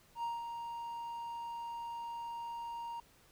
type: tone with ADSR envelope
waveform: triangle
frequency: 935 Hz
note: A#5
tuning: 5 cents sharp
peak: -32 dBFS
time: 0.15-3 s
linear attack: 82 ms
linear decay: 180 ms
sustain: -6 dB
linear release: 3 ms
effects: pink hiss -65 dBFS RMS until 3.31 s